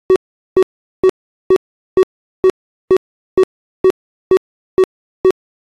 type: tone bursts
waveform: triangle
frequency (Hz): 375.6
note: F#4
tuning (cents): +26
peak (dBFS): -3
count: 12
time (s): 0.1-5.306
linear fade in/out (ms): 0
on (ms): 58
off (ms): 410
effects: AAC 32 kbps